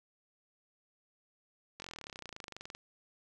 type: slowing click train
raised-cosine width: 0.2 ms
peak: -27 dBFS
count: 30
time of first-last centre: 1.8-2.75 s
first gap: 21 ms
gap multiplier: 1.03
effects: none